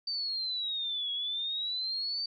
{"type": "exponential two-way sweep", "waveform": "sine", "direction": "down then up", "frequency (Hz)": [4627, 3322, 4627], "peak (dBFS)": -31, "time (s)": [0.07, 2.26], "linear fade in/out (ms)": 5, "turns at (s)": 1.12, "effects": []}